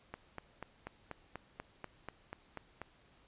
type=click train; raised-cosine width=0.5 ms; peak=-27 dBFS; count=12; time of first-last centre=0.14-2.816 s; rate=4.11 Hz; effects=pink hiss -66 dBFS RMS until 3.27 s + resampled to 8000 Hz